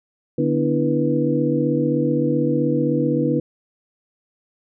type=tone cluster; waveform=sine; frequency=147.1 / 246.4 / 293.7 / 329.5 / 487.6 Hz; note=D3 / B3 / D4 / E4 / B4; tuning=+3 / -4 / 0 / -1 / -22 cents; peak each=-23 dBFS; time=0.38-3.4 s; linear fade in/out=5 ms; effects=none